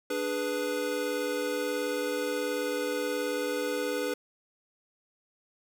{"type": "chord", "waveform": "square", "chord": "G# diminished", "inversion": "second", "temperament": "equal", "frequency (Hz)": [293.7, 415.3, 493.9], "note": ["D4", "G#4", "B4"], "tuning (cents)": [0, 0, 0], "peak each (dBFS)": [-36, -35, -32], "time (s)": [0.1, 4.14], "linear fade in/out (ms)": 5, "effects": []}